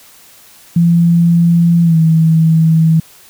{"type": "tone with pitch glide", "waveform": "sine", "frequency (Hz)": [170, 161.39], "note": ["F3", "E3"], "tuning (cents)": [-46, -36], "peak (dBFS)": -6, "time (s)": [0.76, 3], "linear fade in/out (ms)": 5, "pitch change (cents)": -90, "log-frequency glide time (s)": [1.83, 1.97], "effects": ["white hiss -42 dBFS RMS until 3.29 s"]}